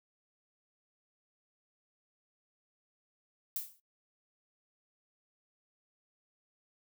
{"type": "noise with exponential decay", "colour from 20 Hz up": "violet", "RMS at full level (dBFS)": -33, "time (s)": [3.56, 3.8], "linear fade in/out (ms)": 1, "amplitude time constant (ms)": 51, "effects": ["noise-tail reverb RT60 0.1 s tail -18 dB re dry"]}